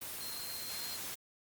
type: tone in noise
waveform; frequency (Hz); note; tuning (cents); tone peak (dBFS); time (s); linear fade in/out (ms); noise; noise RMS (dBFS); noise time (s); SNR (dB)
sine; 4186; C8; 0; -43; 0.2-0.97; 10; white; -42; 0.01-1.15; -4
effects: Opus 24 kbps